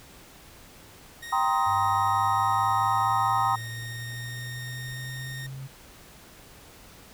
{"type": "tone with pitch glide", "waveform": "sawtooth", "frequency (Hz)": [1864.7, 1846.5], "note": ["A#6", "A#6"], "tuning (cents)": [0, -17], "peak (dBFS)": -34, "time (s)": [1.22, 5.47], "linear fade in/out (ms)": 10, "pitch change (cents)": -17, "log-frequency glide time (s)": [2.36, 4.51]}
{"type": "chord", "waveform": "sine", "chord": "C minor seventh", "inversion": "second", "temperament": "just", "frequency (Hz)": [784.9, 941.9, 1046.5, 1255.8], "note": ["G5", "Bb5", "C6", "Eb6"], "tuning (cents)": [2, 18, 0, 16], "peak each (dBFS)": -27, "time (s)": [1.32, 3.56], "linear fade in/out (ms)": 10}
{"type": "exponential sweep", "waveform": "sine", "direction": "up", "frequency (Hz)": [97.9, 135.2], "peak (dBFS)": -35, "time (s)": [1.66, 5.68], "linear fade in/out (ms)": 20}
{"effects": ["pink hiss -50 dBFS RMS until 7.13 s"]}